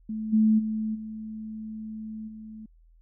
sine tone with level steps, 217.8 Hz, A3, 17 cents flat, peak -29 / -17 / -26 / -34 / -39 dBFS, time 0.09-2.66 s, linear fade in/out 5 ms, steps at 0.32 / 0.58 / 0.94 / 2.27 s, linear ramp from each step 20 ms, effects added 41 Hz sine -54 dBFS peak until 3.01 s

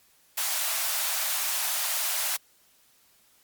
white high-pass noise, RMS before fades -28 dBFS, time 0.37-2.37 s, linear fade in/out 10 ms, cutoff 580 Hz, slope 96 dB/octave, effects white hiss -62 dBFS RMS until 3.43 s + Opus 48 kbps

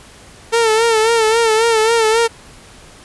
sawtooth tone with vibrato, 449.8 Hz, A4, 38 cents sharp, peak -7 dBFS, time 0.52-2.28 s, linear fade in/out 20 ms, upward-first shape sine, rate 3.7 Hz, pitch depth 64 cents each way, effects pink hiss -41 dBFS RMS until 3.04 s + resampled to 24000 Hz

